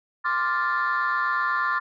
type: chord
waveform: sine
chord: D minor seventh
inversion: third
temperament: equal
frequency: 1046.5 / 1174.7 / 1396.9 / 1760 Hz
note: C6 / D6 / F6 / A6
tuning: 0 / 0 / 0 / 0 cents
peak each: -26 dBFS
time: 0.24-1.8 s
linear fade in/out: 20 ms
effects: tanh soft clip ceiling -16 dBFS